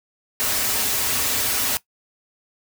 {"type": "noise with comb filter", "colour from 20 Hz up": "white", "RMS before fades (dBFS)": -22, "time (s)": [0.4, 1.77], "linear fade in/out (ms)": 0, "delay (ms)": 5.8, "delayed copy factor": -0.95, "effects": ["noise-tail reverb RT60 0.1 s tail -18 dB re dry"]}